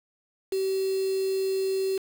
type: tone with quantisation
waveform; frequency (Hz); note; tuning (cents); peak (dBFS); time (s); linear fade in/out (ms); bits
sine; 383.8; G4; -37; -24; 0.52-1.98; 5; 6
effects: none